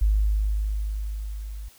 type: tone with level ramp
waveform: sine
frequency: 51.91 Hz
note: G#1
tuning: in tune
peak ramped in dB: -16 to -33 dBFS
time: 0.01-1.69 s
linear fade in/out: 10 ms
effects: white hiss -54 dBFS RMS until 1.78 s